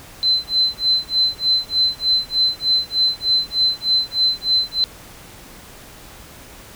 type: tone with tremolo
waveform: sine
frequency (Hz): 4060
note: B7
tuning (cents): +47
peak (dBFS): -12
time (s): 0.23-4.84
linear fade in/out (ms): 0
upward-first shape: sine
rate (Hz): 3.3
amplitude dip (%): 100
effects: pink hiss -41 dBFS RMS until 6.75 s